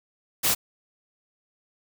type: noise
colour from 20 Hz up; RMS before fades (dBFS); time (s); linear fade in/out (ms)
white; -22; 0.43-0.55; 20
effects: none